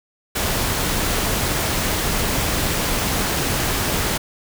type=noise; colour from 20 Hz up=pink; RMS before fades=-21 dBFS; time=0.35-4.18 s; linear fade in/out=10 ms; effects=none